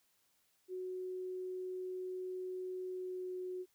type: tone with pitch glide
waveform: sine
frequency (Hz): 369.1 to 366.6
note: F#4 to F#4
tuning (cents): -4 to -16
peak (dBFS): -39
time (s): 0.68-3.66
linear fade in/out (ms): 50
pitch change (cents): -12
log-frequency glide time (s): 2.86-3.34
effects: white hiss -75 dBFS RMS until 3.74 s